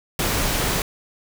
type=noise; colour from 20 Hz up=pink; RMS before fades=-22 dBFS; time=0.19-0.82 s; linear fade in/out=2 ms; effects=none